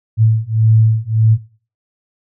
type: beating tone pair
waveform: sine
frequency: 110 / 111.7 Hz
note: A2 / A2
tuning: 0 / +27 cents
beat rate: 1.7 Hz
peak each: -12 dBFS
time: 0.17-1.38 s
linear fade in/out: 50 ms
effects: noise-tail reverb RT60 0.4 s tail -19 dB re dry